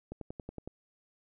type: click train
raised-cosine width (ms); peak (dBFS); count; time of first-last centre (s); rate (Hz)
2; -27; 7; 0.12-0.676; 10.8
effects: none

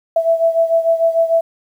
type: beating tone pair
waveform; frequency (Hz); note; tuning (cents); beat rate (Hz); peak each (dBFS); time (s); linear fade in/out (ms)
sine; 659.3 / 666; E5 / E5; 0 / +18; 6.7; -13 / -17; 0.16-1.41; 5
effects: 8-bit

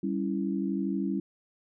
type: chord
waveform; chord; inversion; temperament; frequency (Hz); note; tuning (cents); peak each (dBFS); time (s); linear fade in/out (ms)
sine; C# diminished; second; equal; 196 / 277.2 / 329.6; G3 / C#4 / E4; 0 / 0 / 0; -30 / -32 / -33; 0.03-1.2; 5
effects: none

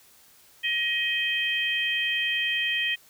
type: harmonic tone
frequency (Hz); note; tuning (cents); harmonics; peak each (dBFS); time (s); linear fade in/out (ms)
630; D#5; +21; 3 / 4 / 5; -28 / -28 / -28; 0.63-2.96; 20
effects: white hiss -56 dBFS RMS until 3.09 s

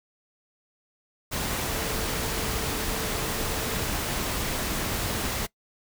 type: tone in noise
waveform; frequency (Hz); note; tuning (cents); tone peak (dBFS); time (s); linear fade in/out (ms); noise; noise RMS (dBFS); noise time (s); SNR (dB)
sine; 443.9; A4; +15; -38; 1.66-3.91; 20; pink; -29; 1.31-5.47; -12
effects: noise-tail reverb RT60 0.1 s tail -21 dB re dry

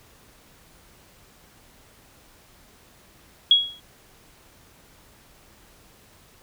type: tone with exponential decay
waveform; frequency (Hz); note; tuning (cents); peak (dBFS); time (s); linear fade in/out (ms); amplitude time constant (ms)
sine; 3322; G#7; 0; -9; 3.51-3.8; 2; 62
effects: pink hiss -54 dBFS RMS until 6.42 s

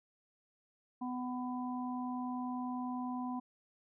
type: harmonic tone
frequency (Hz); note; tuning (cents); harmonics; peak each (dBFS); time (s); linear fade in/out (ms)
250; B3; +21; 1 / 3 / 4; -37 / -44 / -44; 1.01-3.4; 10
effects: none

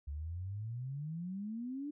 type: exponential sweep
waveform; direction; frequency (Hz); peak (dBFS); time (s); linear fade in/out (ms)
sine; up; 69.3 to 300; -38; 0.07-1.91; 10
effects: none

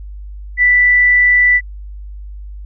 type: tone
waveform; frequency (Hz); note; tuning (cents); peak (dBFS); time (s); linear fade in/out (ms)
sine; 1975.5; B6; 0; -7; 0.57-1.61; 50
effects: added 50 Hz sine -27 dBFS peak until 2.65 s

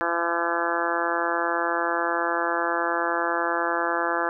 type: harmonic tone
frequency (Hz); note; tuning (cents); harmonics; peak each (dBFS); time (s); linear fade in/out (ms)
169.9; F3; -47; 2 / 3 / 4 / 5 / 6 / 7 / 8 / 9 / 10; -31 / -31 / -31 / -31 / -31 / -31 / -31 / -31 / -31; 0.01-4.29; 0
effects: none

